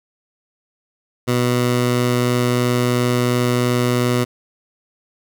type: tone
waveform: 15% pulse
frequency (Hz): 122.9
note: B2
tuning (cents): -8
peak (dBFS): -9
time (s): 1.27-4.25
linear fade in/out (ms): 20
effects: none